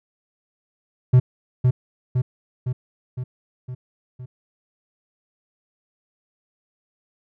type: tone with echo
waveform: triangle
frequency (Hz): 126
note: B2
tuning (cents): +35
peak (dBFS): -7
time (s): 1.13-1.2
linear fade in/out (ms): 10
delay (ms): 510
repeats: 6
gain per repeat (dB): -4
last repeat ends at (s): 4.26
effects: none